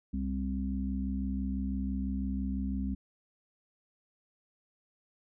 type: harmonic tone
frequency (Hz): 66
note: C2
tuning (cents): +16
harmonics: 1 / 3 / 4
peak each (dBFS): -34 / -34 / -37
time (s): 0.13-2.95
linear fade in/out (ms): 10
effects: none